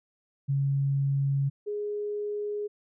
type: tone pair in turn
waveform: sine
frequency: 138.59 / 415.3 Hz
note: C#3 / G#4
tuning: 0 / 0 cents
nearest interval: octave + perfect fifth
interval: 1900 cents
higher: second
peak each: -23 / -29 dBFS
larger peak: first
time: 0.48-1.5 / 1.66-2.68 s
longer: neither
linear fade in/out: 20 ms
effects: none